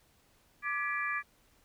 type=harmonic tone with a mistuned harmonic; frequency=392.2 Hz; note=G4; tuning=1 cent sharp; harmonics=3 / 4 / 5 / 6; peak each=-36 / -35 / -38 / -38 dBFS; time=0.62-1.23 s; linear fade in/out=50 ms; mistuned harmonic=4; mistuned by=+130 cents; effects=pink hiss -67 dBFS RMS until 1.64 s